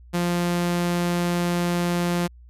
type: tone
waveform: sawtooth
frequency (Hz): 174.5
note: F3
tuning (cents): -1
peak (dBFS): -17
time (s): 0.13-2.28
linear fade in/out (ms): 20
effects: added 60 Hz sine -44 dBFS peak until 2.49 s + resampled to 32000 Hz